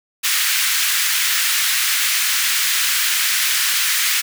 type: high-pass noise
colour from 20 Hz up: pink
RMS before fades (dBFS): -18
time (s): 0.23-4.22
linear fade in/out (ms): 20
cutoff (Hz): 1600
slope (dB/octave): 24
effects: none